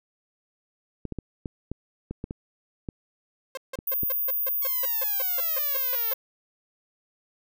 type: clicks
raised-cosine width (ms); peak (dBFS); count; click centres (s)
3; -19; 11; 1.053 / 1.123 / 1.187 / 1.458 / 1.716 / 2.11 / 2.241 / 2.309 / 2.888 / 3.789 / 4.033
type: tone bursts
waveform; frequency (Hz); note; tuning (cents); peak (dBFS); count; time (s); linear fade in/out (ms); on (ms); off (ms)
sawtooth; 529; C5; +19; -28; 15; 3.55-6.135; 2; 23; 160
type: tone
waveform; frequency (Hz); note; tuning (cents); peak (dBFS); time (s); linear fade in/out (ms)
sine; 14917; A#9; 0; -24; 3.87-6.14; 5
type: exponential sweep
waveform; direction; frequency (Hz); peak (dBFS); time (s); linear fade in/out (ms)
5% pulse; down; 1116 to 434.4; -26; 4.62-6.13; 2
effects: none